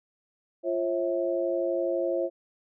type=tone cluster; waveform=sine; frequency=348.1 / 540 / 652 Hz; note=F4 / C#5 / E5; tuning=-6 / -45 / -19 cents; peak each=-29 / -28 / -31 dBFS; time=0.63-2.3 s; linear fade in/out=50 ms; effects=none